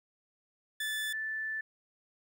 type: tone pair in turn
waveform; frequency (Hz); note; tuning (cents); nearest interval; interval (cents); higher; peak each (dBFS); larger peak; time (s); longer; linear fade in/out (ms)
30% pulse / sine; 1746 / 1757.1; A6 / A6; -14 / -3; unison; 11; second; -30 / -33; first; 0.8-1.13 / 1.13-1.61; second; 5
effects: 12-bit